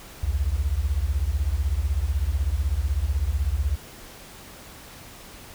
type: beating tone pair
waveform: sine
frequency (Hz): 61.9 / 77.9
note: B1 / D#2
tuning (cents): +5 / +3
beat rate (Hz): 16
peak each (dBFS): -24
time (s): 0.23-3.76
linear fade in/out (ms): 5
effects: pink hiss -44 dBFS RMS until 5.54 s